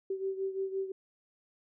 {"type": "beating tone pair", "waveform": "sine", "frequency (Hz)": [384.2, 390], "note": ["G4", "G4"], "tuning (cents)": [-35, -9], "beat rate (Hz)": 5.8, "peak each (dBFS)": [-33, -38], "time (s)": [0.1, 0.92], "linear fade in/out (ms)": 5, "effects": []}